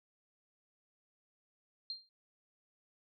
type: tone with exponential decay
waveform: sine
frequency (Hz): 4187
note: C8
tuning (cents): 0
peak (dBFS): -35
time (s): 1.9-2.09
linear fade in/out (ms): 1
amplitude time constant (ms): 41
effects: none